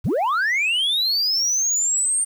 sine linear sweep, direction up, 54.4 to 8870 Hz, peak -15 dBFS, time 0.04-2.25 s, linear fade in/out 20 ms, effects tanh soft clip ceiling -17 dBFS + 8-bit

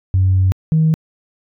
sine tone pair in turn, 94 / 158.49 Hz, F#2 / D#3, +28 / +32 cents, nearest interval major sixth, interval 904 cents, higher second, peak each -9 dBFS, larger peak neither, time 0.14-0.52 / 0.72-0.94 s, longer first, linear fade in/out 0 ms, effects tanh soft clip ceiling -6 dBFS

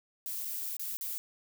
violet noise with dropouts, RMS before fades -37 dBFS, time 0.26-1.18 s, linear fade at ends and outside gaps 0 ms, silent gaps 0.449-0.453 / 0.767-0.795 / 0.97-1.01 s, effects none

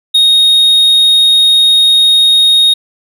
triangle tone, 3729 Hz, A#7, in tune, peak -3 dBFS, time 0.14-2.74 s, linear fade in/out 10 ms, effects none

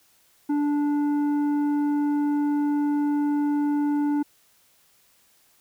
triangle tone with tanh clipping, 291.9 Hz, D4, 10 cents flat, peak -22 dBFS, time 0.49-4.23 s, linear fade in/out 10 ms, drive 12 dB, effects white hiss -61 dBFS RMS until 5.6 s

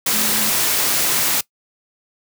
sine tone in noise, 215.4 Hz, A3, 37 cents flat, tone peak -28 dBFS, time 0.13-0.5 s, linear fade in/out 5 ms, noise white, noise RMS -18 dBFS, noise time 0.06-1.41 s, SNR -13 dB, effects noise-tail reverb RT60 0.1 s tail -21 dB re dry + high-pass 100 Hz 12 dB/octave

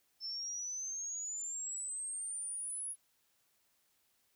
sine exponential sweep, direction up, 5290 to 10548 Hz, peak -38 dBFS, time 0.2-2.96 s, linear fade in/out 50 ms, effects white hiss -75 dBFS RMS until 4.35 s

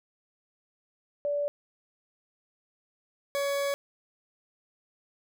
sine / 40% pulse tone pair in turn, 579 / 561.9 Hz, D5 / C#5, -25 / +23 cents, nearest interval minor second, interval 52 cents, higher first, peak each -26 dBFS, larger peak neither, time 1.25-1.48 / 3.35-3.74 s, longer second, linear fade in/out 0 ms, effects none

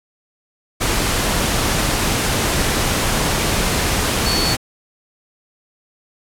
sine tone in noise, 4435 Hz, C#8, in tune, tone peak -20 dBFS, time 4.25-4.55 s, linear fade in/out 20 ms, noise pink, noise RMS -18 dBFS, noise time 0.8-4.57 s, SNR -5 dB, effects low-pass 12000 Hz 12 dB/octave

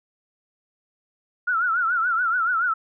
sine tone with vibrato, 1396.9 Hz, F6, in tune, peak -19 dBFS, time 1.47-2.74 s, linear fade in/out 10 ms, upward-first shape triangle, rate 7 Hz, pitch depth 140 cents each way, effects none

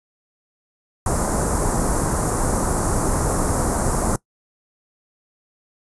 pink band-stop noise, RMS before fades -20 dBFS, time 1.06-4.16 s, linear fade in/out 2 ms, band 1300 to 7400 Hz, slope 24 dB/octave, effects noise-tail reverb RT60 0.1 s tail -21 dB re dry + resampled to 24000 Hz

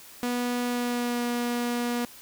sawtooth tone with pitch glide, 244.1 to 240.6 Hz, B3 to B3, -20 to -45 cents, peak -22 dBFS, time 0.23-2.05 s, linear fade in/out 0 ms, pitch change -25 cents, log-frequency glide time 0.64-1.24 s, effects white hiss -48 dBFS RMS until 2.21 s

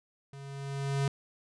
square tone with level ramp, 138.59 Hz, C#3, in tune, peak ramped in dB -45 to -26 dBFS, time 0.33-1.08 s, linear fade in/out 2 ms, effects resampled to 22050 Hz

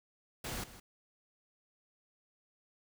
pink noise with echo, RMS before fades -40 dBFS, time 0.44-0.64 s, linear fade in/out 5 ms, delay 160 ms, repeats 1, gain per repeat -14 dB, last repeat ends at 0.8 s, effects none

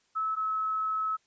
sine tone pair in turn, 1300 / 1293 Hz, E6 / E6, -24 / -34 cents, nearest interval unison, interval 10 cents, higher first, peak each -27 dBFS, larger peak neither, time 0.15-0.36 / 0.36-1.17 s, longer second, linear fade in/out 20 ms, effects white hiss -70 dBFS RMS until 1.26 s + resampled to 16000 Hz

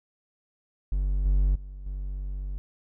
triangle tone with level steps, 47.83 Hz, G1, 42 cents flat, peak -21 / -17 / -35 / -28 dBFS, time 0.92-2.58 s, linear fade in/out 0 ms, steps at 1.25 / 1.55 / 1.86 s, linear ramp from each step 5 ms, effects none

